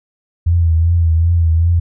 sine tone with vibrato, 83.4 Hz, E2, 21 cents sharp, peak -9 dBFS, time 0.46-1.8 s, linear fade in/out 10 ms, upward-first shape triangle, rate 2.6 Hz, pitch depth 64 cents each way, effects none

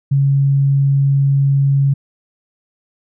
sine tone, 138.59 Hz, C#3, in tune, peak -10 dBFS, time 0.11-1.94 s, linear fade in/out 10 ms, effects none

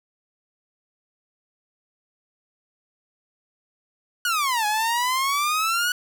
sawtooth exponential two-way sweep, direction down then up, 1480 to 830.6 to 1480 Hz, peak -17 dBFS, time 4.25-5.92 s, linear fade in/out 2 ms, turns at 4.66 s, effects none

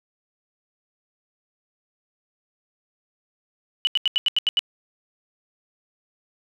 sine tone bursts, 2960 Hz, F#7, in tune, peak -16 dBFS, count 8, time 3.85-4.592 s, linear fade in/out 0 ms, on 21 ms, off 82 ms, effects none

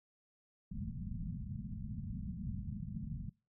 white low-pass noise, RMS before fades -42 dBFS, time 0.71-3.3 s, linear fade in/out 10 ms, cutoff 230 Hz, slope 96 dB/octave, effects noise-tail reverb RT60 0.3 s tail -24 dB re dry

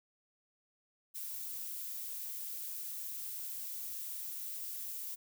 violet noise, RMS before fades -42 dBFS, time 1.14-5.16 s, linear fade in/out 20 ms, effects none

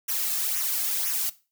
blue noise with flanger, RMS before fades -27 dBFS, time 0.08-1.3 s, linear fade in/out 10 ms, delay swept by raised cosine 0.23 to 2.13 ms, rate 2 Hz, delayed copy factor -0.75, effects noise-tail reverb RT60 0.3 s tail -17 dB re dry

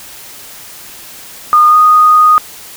sine tone with pitch glide, 1221 to 1238.8 Hz, D#6 to D#6, -33 to -8 cents, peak -3 dBFS, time 1.53-2.38 s, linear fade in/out 0 ms, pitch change +25 cents, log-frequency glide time 1.68-1.77 s, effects white hiss -32 dBFS RMS until 2.76 s

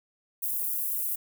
white high-pass noise, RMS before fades -30 dBFS, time 0.42-1.16 s, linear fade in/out 10 ms, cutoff 11000 Hz, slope 24 dB/octave, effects none

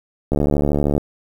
click train, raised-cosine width 2 ms, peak -5 dBFS, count 49, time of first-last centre 0.32-0.979 s, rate 72.8 Hz, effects 7-bit

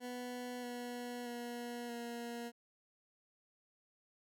20% pulse tone with pitch steps, 246.9 / 243.4 / 239.9 / 236.4 Hz, B3 / B3 / A#3 / A#3, 0 / -25 / +50 / +24 cents, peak -37 dBFS, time 0-2.52 s, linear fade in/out 50 ms, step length 630 ms, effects none

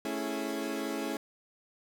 30% pulse chord, A major seventh, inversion none, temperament equal, 220 / 277.2 / 329.6 / 415.3 Hz, A3 / C#4 / E4 / G#4, 0 / 0 / 0 / 0 cents, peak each -37 / -34 / -35 / -37 dBFS, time 0.05-1.17 s, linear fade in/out 2 ms, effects none

